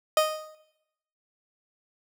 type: tone with exponential decay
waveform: 30% pulse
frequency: 621 Hz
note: D#5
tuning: 3 cents flat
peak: -14 dBFS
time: 0.17-0.55 s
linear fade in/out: 2 ms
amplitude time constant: 82 ms
effects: noise-tail reverb RT60 0.9 s tail -17 dB re dry